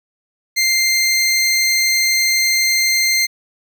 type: tone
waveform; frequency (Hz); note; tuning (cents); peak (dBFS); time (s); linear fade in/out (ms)
20% pulse; 2096; C7; +2; -8; 0.56-3.27; 20
effects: none